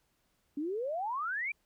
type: exponential sweep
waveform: sine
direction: up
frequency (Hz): 277.2 to 2414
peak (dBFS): -32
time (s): 0.57-1.52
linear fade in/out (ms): 5
effects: pink hiss -75 dBFS RMS until 1.65 s